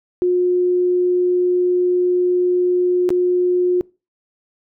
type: tone with dropouts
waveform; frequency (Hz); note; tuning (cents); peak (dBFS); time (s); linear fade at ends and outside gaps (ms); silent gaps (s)
sine; 359.2; F4; +49; -13; 0.22-3.81; 0; 3.091-3.104
effects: noise-tail reverb RT60 0.3 s tail -24 dB re dry